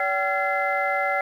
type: tone cluster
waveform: sine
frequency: 570 / 768 / 1368 / 1698 / 2060 Hz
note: C#5 / G5 / F6 / G#6 / C7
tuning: +48 / -36 / -36 / +38 / -28 cents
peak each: -27 / -25 / -28 / -32 / -26 dBFS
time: 0-1.21 s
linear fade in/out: 2 ms
effects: tanh soft clip ceiling -11 dBFS + 9-bit